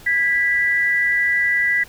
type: tone pair together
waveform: sine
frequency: 1643 / 1968.9 Hz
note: G#6 / B6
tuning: -19 / -6 cents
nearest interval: minor third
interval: 313 cents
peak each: -22 / -16 dBFS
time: 0.06-1.84 s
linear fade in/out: 10 ms
effects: pink hiss -44 dBFS RMS until 1.88 s